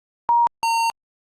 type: tone pair in turn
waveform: sine / square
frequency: 944 / 916.1 Hz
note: A#5 / A#5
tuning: +22 / -30 cents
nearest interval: minor second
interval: 52 cents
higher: first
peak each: -13 / -18 dBFS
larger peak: first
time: 0.29-0.47 / 0.63-0.9 s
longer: second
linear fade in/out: 0 ms
effects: low-pass 9000 Hz 12 dB/octave + Opus 48 kbps